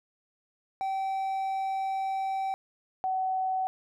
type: tone pair in turn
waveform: triangle / sine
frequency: 772 / 754.4 Hz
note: G5 / F#5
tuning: -27 / +33 cents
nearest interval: unison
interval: 40 cents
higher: first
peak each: -26 dBFS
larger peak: neither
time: 0.81-2.54 / 3.04-3.67 s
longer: first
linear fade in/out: 0 ms
effects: none